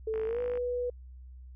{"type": "tone with pitch glide", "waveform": "sine", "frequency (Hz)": [440, 491], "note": ["A4", "B4"], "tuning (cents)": [0, -10], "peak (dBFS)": -29, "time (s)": [0.07, 0.9], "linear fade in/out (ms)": 5, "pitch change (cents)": 190, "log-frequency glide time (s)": [0.26, 0.4]}
{"type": "click train", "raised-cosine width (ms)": 0.5, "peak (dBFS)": -30, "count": 24, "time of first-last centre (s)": [0.14, 0.574], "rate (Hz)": 53}
{"effects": ["added 63 Hz sine -45 dBFS peak until 1.55 s"]}